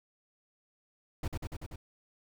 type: noise with echo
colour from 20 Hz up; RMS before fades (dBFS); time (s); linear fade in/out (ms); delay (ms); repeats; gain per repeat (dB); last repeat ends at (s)
brown; -33; 1.23-1.28; 5; 96; 5; -2; 1.76
effects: none